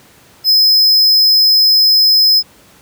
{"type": "tone", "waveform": "square", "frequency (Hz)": 5100, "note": "D#8", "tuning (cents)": 42, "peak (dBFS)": -7, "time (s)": [0.44, 2.43], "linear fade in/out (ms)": 50, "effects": ["pink hiss -45 dBFS RMS until 2.81 s", "high-pass 80 Hz 12 dB/octave"]}